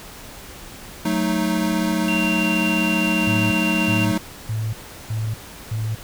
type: chord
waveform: square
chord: D# diminished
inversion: first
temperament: equal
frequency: 185 / 220 / 311.1 Hz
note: F#3 / A3 / D#4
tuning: 0 / 0 / 0 cents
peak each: -24 dBFS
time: 1.05-4.18 s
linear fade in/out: 5 ms
type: tone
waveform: sine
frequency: 2767 Hz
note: F7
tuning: 17 cents flat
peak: -22 dBFS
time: 2.08-4.05 s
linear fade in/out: 5 ms
type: tone bursts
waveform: sine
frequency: 110 Hz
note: A2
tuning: in tune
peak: -21 dBFS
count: 5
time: 3.27-5.95 s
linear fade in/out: 5 ms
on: 240 ms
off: 370 ms
effects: pink hiss -39 dBFS RMS until 6.03 s